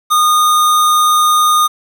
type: tone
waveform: square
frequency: 1227 Hz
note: D#6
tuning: 25 cents flat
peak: -9 dBFS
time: 0.1-1.68 s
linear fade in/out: 20 ms
effects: 7-bit